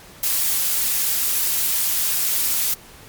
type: noise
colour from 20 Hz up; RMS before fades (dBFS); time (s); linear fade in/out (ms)
blue; -20; 0.23-2.74; 5
effects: pink hiss -44 dBFS RMS until 3.08 s + MP3 96 kbps